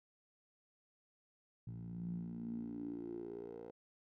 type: tone with band-pass filter sweep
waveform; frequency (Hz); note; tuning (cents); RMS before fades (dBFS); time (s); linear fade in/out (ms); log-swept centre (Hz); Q
10% pulse; 57.7; A#1; -17; -45; 1.67-3.71; 5; 130 to 510; 7.4
effects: none